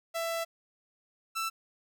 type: tone pair in turn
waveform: sawtooth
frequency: 665 / 1330 Hz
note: E5 / E6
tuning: +15 / +15 cents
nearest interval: octave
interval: 1200 cents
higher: second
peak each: -27 dBFS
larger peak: neither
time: 0.14-0.45 / 1.35-1.5 s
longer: first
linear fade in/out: 20 ms
effects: none